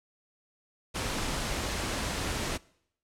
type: noise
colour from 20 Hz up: pink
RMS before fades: -32 dBFS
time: 0.94-2.58 s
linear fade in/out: 20 ms
effects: noise-tail reverb RT60 0.7 s tail -23 dB re dry + low-pass 9000 Hz 12 dB/octave